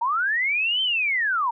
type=linear two-way sweep; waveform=sine; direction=up then down; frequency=894 to 3136 to 894 Hz; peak=-20 dBFS; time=0.01-1.51 s; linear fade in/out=10 ms; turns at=0.82 s; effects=none